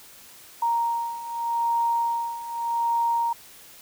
sine beating tone pair, 932.3 / 933.13 Hz, A#5 / A#5, 0 / +1 cents, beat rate 0.83 Hz, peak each -28 / -24 dBFS, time 0.62-3.33 s, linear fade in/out 5 ms, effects white hiss -48 dBFS RMS until 3.81 s

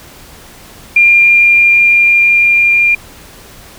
sine tone with level ramp, 2398 Hz, D7, 36 cents sharp, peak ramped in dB -3 to -6 dBFS, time 0.96-2.95 s, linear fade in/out 5 ms, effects pink hiss -36 dBFS RMS until 3.78 s

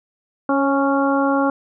harmonic tone with a mistuned harmonic, 277.2 Hz, C#4, in tune, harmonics 1 / 2 / 3 / 4 / 5, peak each -18 / -21 / -23 / -24 / -25 dBFS, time 0.49-1.5 s, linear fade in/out 2 ms, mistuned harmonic 2, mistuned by -20 cents, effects none

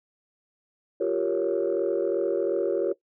sine chord, G half-diminished seventh, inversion third, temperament equal, 349.2 / 392 / 466.2 / 554.4 Hz, F4 / G4 / Bb4 / Db5, 0 / 0 / 0 / 0 cents, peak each -27 dBFS, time 1-2.93 s, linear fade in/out 10 ms, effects noise-tail reverb RT60 0.1 s tail -17 dB re dry + tanh soft clip ceiling -16 dBFS

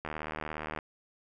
click train, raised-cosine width 0.5 ms, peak -21 dBFS, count 58, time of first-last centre 0.05-0.788 s, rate 77.2 Hz, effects none

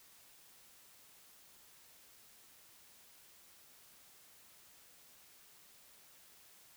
silence, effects white hiss -62 dBFS RMS until 6.76 s

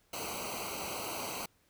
pink noise with comb filter, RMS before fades -39 dBFS, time 0.13-1.46 s, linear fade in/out 5 ms, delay 0.57 ms, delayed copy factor -1, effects pink hiss -70 dBFS RMS until 1.69 s

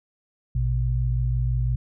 sine tone pair together, 57.47 / 123.47 Hz, A#1 / B2, -24 / 0 cents, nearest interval octave + minor second, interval 1324 cents, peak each -23 dBFS, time 0.55-1.76 s, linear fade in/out 5 ms, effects none

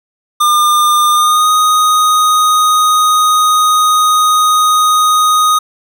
square tone with pitch glide, 1204 to 1245 Hz, D6 to D#6, +43 to +1 cents, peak -8 dBFS, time 0.4-5.59 s, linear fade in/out 10 ms, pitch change +58 cents, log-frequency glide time 1.1-1.49 s, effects none

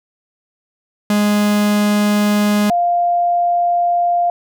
45% pulse / sine tone pair in turn, 207.7 / 698.6 Hz, G#3 / F5, 0 / 0 cents, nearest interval octave + major sixth, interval 2100 cents, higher second, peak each -12 dBFS, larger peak neither, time 1.1-2.7 / 2.7-4.3 s, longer neither, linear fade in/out 2 ms, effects none

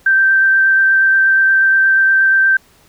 sine tone with vibrato, 1563 Hz, G6, 6 cents flat, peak -8 dBFS, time 0.06-2.57 s, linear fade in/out 5 ms, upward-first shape sine, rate 8.4 Hz, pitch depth 10 cents each way, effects pink hiss -50 dBFS RMS until 2.88 s

